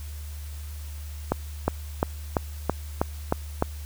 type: accelerating click train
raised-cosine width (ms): 1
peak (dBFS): -7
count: 8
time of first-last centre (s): 1.32-3.624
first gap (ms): 360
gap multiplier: 0.97
effects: added 74 Hz sine -34 dBFS peak until 3.85 s + white hiss -48 dBFS RMS until 3.85 s